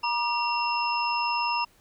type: tone cluster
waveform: sine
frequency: 953 / 1192 / 2742 / 5220 Hz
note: A#5 / D6 / F7 / E8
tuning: +38 / +25 / -32 / -18 cents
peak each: -26 / -33 / -30 / -34 dBFS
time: 0.03-1.65 s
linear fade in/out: 10 ms
effects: pink hiss -61 dBFS RMS until 1.8 s